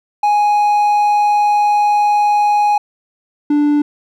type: tone pair in turn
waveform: triangle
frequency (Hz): 830.6 / 293.7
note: G#5 / D4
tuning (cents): 0 / 0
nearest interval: octave + tritone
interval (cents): 1800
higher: first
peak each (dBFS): -8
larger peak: neither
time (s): 0.23-2.78 / 3.5-3.82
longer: first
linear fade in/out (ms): 5
effects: none